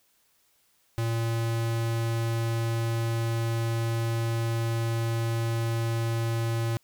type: tone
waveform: square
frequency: 114.9 Hz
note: A#2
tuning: 25 cents flat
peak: -26 dBFS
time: 0.98-6.77 s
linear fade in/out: 0 ms
effects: white hiss -67 dBFS RMS until 6.83 s